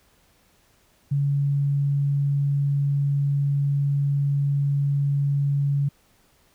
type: tone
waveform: sine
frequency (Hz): 141.3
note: C#3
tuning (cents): +34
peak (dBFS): -19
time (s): 1.11-5.89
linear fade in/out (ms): 10
effects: pink hiss -61 dBFS RMS until 6.54 s